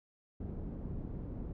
pink low-pass noise, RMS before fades -41 dBFS, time 0.4-1.53 s, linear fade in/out 5 ms, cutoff 310 Hz, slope 12 dB/octave, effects none

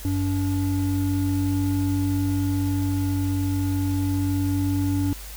triangle tone pair together, 95.6 / 286.5 Hz, G2 / D4, -43 / -43 cents, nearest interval octave + perfect fifth, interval 1900 cents, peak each -21 / -22 dBFS, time 0.05-5.13 s, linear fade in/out 0 ms, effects added 50 Hz sine -37 dBFS peak until 5.36 s + white hiss -41 dBFS RMS until 5.36 s

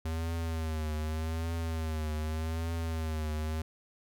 square tone with vibrato, 79.9 Hz, D#2, 47 cents sharp, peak -32 dBFS, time 0.05-3.62 s, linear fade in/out 5 ms, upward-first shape triangle, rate 0.84 Hz, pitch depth 77 cents each way, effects none

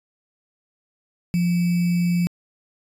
sine tone with sample-and-hold, 174.61 Hz, F3, in tune, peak -17 dBFS, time 1.34-2.27 s, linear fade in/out 0 ms, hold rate 2450 Hz, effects resampled to 32000 Hz

